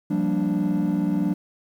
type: chord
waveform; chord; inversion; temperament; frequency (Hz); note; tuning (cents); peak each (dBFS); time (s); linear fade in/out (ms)
triangle; G minor seventh; third; equal; 174.61 / 196 / 233.1 / 293.7; F3 / G3 / Bb3 / D4; 0 / 0 / 0 / 0; -23 / -22 / -27 / -22; 0.1-1.34; 10
effects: tanh soft clip ceiling -13 dBFS + 9-bit